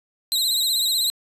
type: tone with vibrato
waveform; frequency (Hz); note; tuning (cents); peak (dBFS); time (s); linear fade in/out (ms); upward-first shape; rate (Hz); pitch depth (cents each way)
sawtooth; 3951; B7; 0; -16; 0.32-1.1; 0; sine; 16; 85
effects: resampled to 32000 Hz